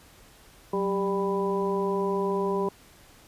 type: harmonic tone with a mistuned harmonic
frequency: 197.9 Hz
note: G3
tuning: 17 cents sharp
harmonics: 1 / 2 / 3 / 4 / 5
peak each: -31 / -26 / -36 / -39 / -31 dBFS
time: 0.73-2.69 s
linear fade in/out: 5 ms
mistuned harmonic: 1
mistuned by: -96 cents
effects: pink hiss -54 dBFS RMS until 3.27 s + resampled to 32000 Hz